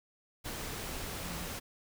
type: tone in noise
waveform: sine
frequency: 174.61 Hz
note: F3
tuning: in tune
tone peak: -43 dBFS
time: 1.21-1.47 s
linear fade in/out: 20 ms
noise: pink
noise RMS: -40 dBFS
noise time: 0.44-1.6 s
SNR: -6 dB
effects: none